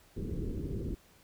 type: low-pass noise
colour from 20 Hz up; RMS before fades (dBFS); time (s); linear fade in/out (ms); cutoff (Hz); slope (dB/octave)
pink; -36; 0.16-0.95; 10; 440; 48
effects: pink hiss -62 dBFS RMS until 1.23 s